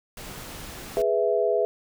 pink noise, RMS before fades -39 dBFS, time 0.17-1.02 s, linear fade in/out 2 ms
sine chord, E major, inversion first, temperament equal, 415.3 / 493.9 / 659.3 Hz, G#4 / B4 / E5, 0 / 0 / 0 cents, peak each -24 / -25 / -24 dBFS, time 0.97-1.65 s, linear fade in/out 0 ms
effects none

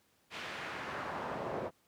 brown noise with band-pass filter sweep, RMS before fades -40 dBFS, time 0.3-1.71 s, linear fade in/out 50 ms, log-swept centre 2800 to 610 Hz, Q 1.2, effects pink hiss -71 dBFS RMS until 1.87 s + high-pass 100 Hz 12 dB/octave

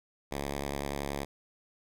5% pulse tone with vibrato, 70.5 Hz, C#2, 30 cents sharp, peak -22 dBFS, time 0.31-1.25 s, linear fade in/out 10 ms, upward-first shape triangle, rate 10 Hz, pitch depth 26 cents each way, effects none

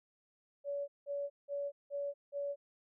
sine tone bursts, 568 Hz, C#5, 42 cents sharp, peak -35 dBFS, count 5, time 0.64-2.56 s, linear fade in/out 50 ms, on 240 ms, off 180 ms, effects none

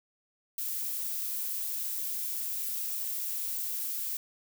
violet noise, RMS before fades -34 dBFS, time 0.58-4.17 s, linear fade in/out 2 ms, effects none

